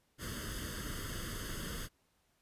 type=noise with comb filter; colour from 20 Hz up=pink; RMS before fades=-41 dBFS; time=0.18-1.89 s; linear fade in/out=50 ms; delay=0.62 ms; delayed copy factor=+0.85; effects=pink hiss -75 dBFS RMS until 2.41 s + resampled to 32000 Hz